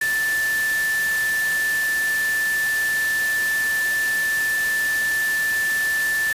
sine tone in noise, 1760 Hz, A6, in tune, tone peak -19 dBFS, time 0.01-6.33 s, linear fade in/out 5 ms, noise white, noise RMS -30 dBFS, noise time 0.01-6.33 s, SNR +8 dB, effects resampled to 32000 Hz

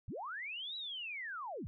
sine linear two-way sweep, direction up then down, 58.27 to 3951 to 58.27 Hz, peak -40 dBFS, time 0.08-1.67 s, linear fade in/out 0 ms, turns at 0.76 s, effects none

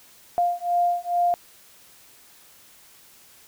sine beating tone pair, 700 / 702.3 Hz, F5 / F5, +4 / +10 cents, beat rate 2.3 Hz, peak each -23 dBFS, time 0.38-1.34 s, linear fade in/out 0 ms, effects white hiss -52 dBFS RMS until 3.47 s

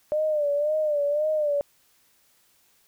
sine tone with vibrato, 597 Hz, D5, 28 cents sharp, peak -21 dBFS, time 0.12-1.61 s, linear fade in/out 0 ms, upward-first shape sine, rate 1.9 Hz, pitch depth 73 cents each way, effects white hiss -63 dBFS RMS until 2.87 s

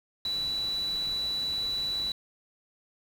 sine tone in noise, 3951 Hz, B7, in tune, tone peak -28 dBFS, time 0.25-2.12 s, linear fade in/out 2 ms, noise pink, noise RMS -45 dBFS, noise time 0.25-2.12 s, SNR +14 dB, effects none

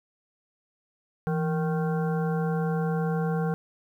harmonic tone with a mistuned harmonic, 154.8 Hz, D#3, 9 cents flat, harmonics 1 / 3 / 5 / 7 / 9 / 10, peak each -25 / -31 / -35 / -42 / -41 / -44 dBFS, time 1.27-3.54 s, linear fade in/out 0 ms, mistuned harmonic 1, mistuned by +120 cents, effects 10-bit

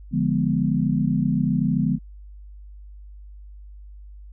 sine chord, D diminished seventh, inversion none, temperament equal, 146.83 / 174.61 / 207.7 / 246.9 Hz, D3 / F3 / Ab3 / Cb4, 0 / 0 / 0 / 0 cents, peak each -24 dBFS, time 0.11-1.99 s, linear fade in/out 50 ms, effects added 50 Hz sine -39 dBFS peak until 4.32 s

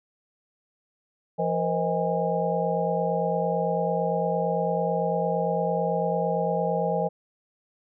sine tone cluster, 171.6 / 470.1 / 519 / 627 / 816 Hz, F3 / A#4 / C5 / D#5 / G#5, -30 / +15 / -14 / +13 / -31 cents, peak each -29 dBFS, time 1.38-7.09 s, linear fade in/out 20 ms, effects none

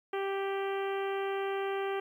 harmonic tone, 392 Hz, G4, in tune, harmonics 1 / 2 / 3 / 4 / 5 / 6 / 7 / 8, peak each -32 / -38 / -42 / -44 / -46 / -48 / -49 / -50 dBFS, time 0.13-2 s, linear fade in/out 5 ms, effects 11-bit

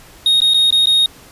triangle tone with dropouts, 3729 Hz, A#7, in tune, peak -8 dBFS, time 0.26-1.06 s, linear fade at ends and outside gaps 2 ms, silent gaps 0.404-0.418 / 0.537-0.543 / 0.706-0.725 / 0.858-0.87 s, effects pink hiss -42 dBFS RMS until 1.31 s + resampled to 32000 Hz

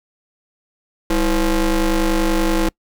35% pulse ring-modulated tone, 176.2 Hz, F3, 16 cents sharp, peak -10 dBFS, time 1.1-2.69 s, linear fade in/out 5 ms, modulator 151 Hz, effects noise-tail reverb RT60 0.1 s tail -26 dB re dry

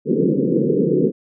white band-pass noise, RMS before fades -17 dBFS, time 0.05-1.12 s, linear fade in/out 50 ms, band 140 to 490 Hz, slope 96 dB/octave, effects none

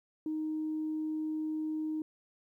sine tone, 311.1 Hz, D#4, in tune, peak -31 dBFS, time 0.26-2.02 s, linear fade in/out 2 ms, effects tanh soft clip ceiling -27 dBFS + 12-bit

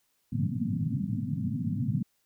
pink band-pass noise, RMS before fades -30 dBFS, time 0.32-2.03 s, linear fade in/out 5 ms, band 100 to 260 Hz, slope 96 dB/octave, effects white hiss -73 dBFS RMS until 2.25 s

